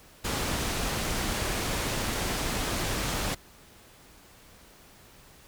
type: low-pass noise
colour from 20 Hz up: pink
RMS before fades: -30 dBFS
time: 0.24-3.35 s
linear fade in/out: 10 ms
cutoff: 11000 Hz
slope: 12 dB/octave
effects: pink hiss -54 dBFS RMS until 5.47 s